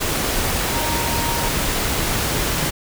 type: tone in noise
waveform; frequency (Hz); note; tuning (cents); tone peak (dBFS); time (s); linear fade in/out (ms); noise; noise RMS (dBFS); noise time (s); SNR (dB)
sine; 932.3; A#5; 0; -26; 0.73-1.5; 20; pink; -21; 0-2.71; -8
effects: none